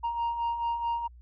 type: beating tone pair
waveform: sine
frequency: 932.3 / 936.9 Hz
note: A#5 / A#5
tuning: 0 / +8 cents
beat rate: 4.6 Hz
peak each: -33 / -26 dBFS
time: 0.03-1.08 s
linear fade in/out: 20 ms
effects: tanh soft clip ceiling -25 dBFS + added 60 Hz sine -48 dBFS peak until 1.21 s